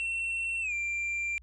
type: tone with pitch glide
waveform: triangle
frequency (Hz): 2708 to 2371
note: E7 to D7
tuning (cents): +46 to +16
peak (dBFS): -28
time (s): 0-1.38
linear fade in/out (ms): 0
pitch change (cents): -230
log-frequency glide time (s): 0.61-0.73
effects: added 60 Hz sine -51 dBFS peak until 1.42 s + resampled to 22050 Hz